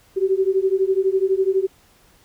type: beating tone pair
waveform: sine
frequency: 376.9 / 388.9 Hz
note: F#4 / G4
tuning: +32 / -14 cents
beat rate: 12 Hz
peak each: -19 dBFS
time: 0.16-1.67 s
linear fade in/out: 20 ms
effects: pink hiss -55 dBFS RMS until 2.24 s